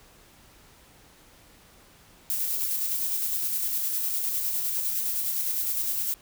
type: noise with tremolo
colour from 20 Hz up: violet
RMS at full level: -27 dBFS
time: 2.3-6.14 s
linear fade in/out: 0 ms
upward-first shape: square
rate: 9.8 Hz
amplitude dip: 25%
effects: pink hiss -55 dBFS RMS until 6.21 s